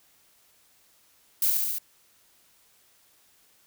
violet noise with echo, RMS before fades -23 dBFS, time 1.42-1.5 s, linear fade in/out 2 ms, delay 71 ms, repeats 4, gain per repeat -2 dB, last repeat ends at 1.784 s, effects white hiss -62 dBFS RMS until 3.66 s

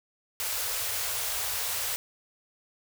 white band-stop noise, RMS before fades -31 dBFS, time 0.4-1.96 s, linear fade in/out 0 ms, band 120 to 420 Hz, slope 96 dB/octave, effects none

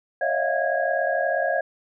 sine tone cluster, 549 / 622 / 673 / 710 / 1648 Hz, C#5 / D#5 / E5 / F5 / G#6, -17 / -1 / +36 / +28 / -14 cents, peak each -27 dBFS, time 0.21-1.61 s, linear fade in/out 5 ms, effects none

